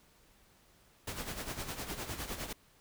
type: noise with tremolo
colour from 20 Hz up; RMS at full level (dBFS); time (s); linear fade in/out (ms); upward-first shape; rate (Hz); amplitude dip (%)
pink; -38; 1.07-2.53; 5; sine; 9.8; 65
effects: pink hiss -65 dBFS RMS until 2.8 s